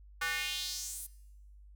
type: tone with high-pass filter sweep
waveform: square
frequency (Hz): 164.5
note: E3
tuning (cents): -3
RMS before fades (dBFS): -37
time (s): 0.21-1.07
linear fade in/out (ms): 10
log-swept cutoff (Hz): 1400 to 11000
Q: 2.5
effects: noise-tail reverb RT60 1.0 s tail -21 dB re dry + added 50 Hz sine -52 dBFS peak until 1.75 s